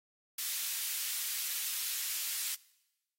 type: high-pass noise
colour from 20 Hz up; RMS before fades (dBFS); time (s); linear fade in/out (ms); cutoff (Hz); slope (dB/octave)
white; -36; 0.38-2.55; 5; 2200; 12
effects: noise-tail reverb RT60 1.0 s tail -22 dB re dry + AAC 48 kbps